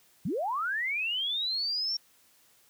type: linear sweep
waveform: sine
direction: up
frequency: 132.3 to 5550 Hz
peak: -28 dBFS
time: 0.25-1.97 s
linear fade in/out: 5 ms
effects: white hiss -63 dBFS RMS until 2.69 s + high-pass 60 Hz 12 dB/octave